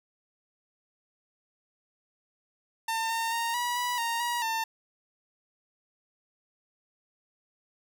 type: tone with pitch steps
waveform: sawtooth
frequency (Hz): 902 / 911 / 926 / 970 / 979 / 928 / 958 / 900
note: A5 / A#5 / A#5 / B5 / B5 / A#5 / A#5 / A5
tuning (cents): +43 / -40 / -12 / -31 / -15 / -8 / +47 / +39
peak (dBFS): -24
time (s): 2.88-4.64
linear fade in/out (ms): 5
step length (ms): 220
effects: none